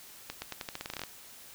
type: accelerating click train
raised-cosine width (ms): 0.2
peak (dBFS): -19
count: 14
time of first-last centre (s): 0.3-1.036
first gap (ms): 120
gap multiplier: 0.86
effects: white hiss -51 dBFS RMS until 1.54 s